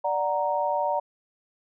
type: chord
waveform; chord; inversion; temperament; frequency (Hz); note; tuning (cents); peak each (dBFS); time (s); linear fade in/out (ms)
sine; D augmented; none; equal; 587.3 / 740 / 932.3; D5 / F#5 / A#5; 0 / 0 / 0; -27 / -29 / -26; 0.04-1; 10
effects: none